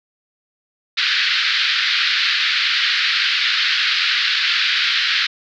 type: band-pass noise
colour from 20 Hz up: white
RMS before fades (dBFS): -18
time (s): 0.97-5.27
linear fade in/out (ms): 10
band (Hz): 1400 to 4500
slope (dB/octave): 48
effects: none